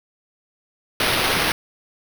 blue noise with sample-and-hold, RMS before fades -20 dBFS, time 1-1.52 s, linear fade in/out 2 ms, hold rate 7350 Hz, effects none

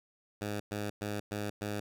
10% pulse tone bursts, 103.83 Hz, G#2, in tune, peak -26 dBFS, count 5, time 0.41-1.8 s, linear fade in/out 5 ms, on 190 ms, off 110 ms, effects none

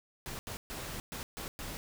pink noise bursts at uneven times, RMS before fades -41 dBFS, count 6, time 0.26-0.39 / 0.47-0.57 / 0.7-1 / 1.12-1.23 / 1.37-1.48 / 1.59-1.77 s, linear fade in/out 0 ms, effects none

